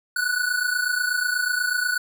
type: tone pair together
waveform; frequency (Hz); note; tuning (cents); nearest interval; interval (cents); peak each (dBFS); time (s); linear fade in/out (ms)
square; 1464.8 / 1493; F#6 / F#6; -18 / +15; unison; 33; -25; 0.16-1.98; 5
effects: none